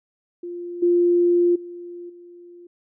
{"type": "tone with level steps", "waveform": "sine", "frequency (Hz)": 349.2, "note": "F4", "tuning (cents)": 0, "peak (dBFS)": [-29, -14, -33, -41], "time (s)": [0.43, 2.67], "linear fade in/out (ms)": 5, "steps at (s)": [0.82, 1.55, 2.09], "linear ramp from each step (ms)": 10, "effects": []}